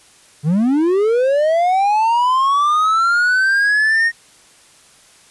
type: linear sweep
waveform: triangle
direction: up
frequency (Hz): 138.4 to 1864.7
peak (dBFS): -10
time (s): 0.43-4.12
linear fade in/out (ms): 50
effects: white hiss -48 dBFS RMS until 5.3 s + resampled to 24000 Hz